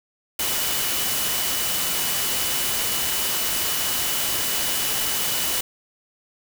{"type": "tone in noise", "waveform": "sine", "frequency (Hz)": 2960, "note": "F#7", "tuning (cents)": 0, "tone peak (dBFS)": -32, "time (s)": [0.39, 5.61], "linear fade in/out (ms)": 5, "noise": "white", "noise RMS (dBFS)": -24, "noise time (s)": [0.39, 5.61], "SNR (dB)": -11, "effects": []}